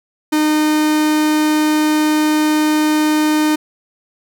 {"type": "tone", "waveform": "45% pulse", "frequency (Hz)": 306, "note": "D#4", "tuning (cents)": -29, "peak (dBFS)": -12, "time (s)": [0.32, 3.56], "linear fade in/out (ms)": 10, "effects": []}